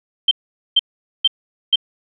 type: tone bursts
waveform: sine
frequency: 3136 Hz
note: G7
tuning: in tune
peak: -9 dBFS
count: 4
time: 0.28-1.758 s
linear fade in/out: 5 ms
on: 32 ms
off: 450 ms
effects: none